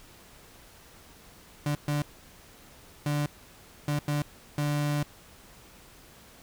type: tone bursts at uneven times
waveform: 35% pulse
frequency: 146.83 Hz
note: D3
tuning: in tune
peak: -24 dBFS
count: 6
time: 1.66-1.75 / 1.88-2.02 / 3.06-3.26 / 3.88-3.99 / 4.08-4.22 / 4.58-5.03 s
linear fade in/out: 2 ms
effects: pink hiss -53 dBFS RMS until 6.42 s